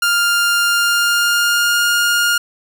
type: tone with pitch glide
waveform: sawtooth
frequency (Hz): 1400 to 1417.1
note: F6 to F6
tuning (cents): +4 to +25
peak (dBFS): -9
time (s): 0.02-2.38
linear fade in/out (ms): 5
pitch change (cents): +21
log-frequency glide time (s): 0.67-1.86
effects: none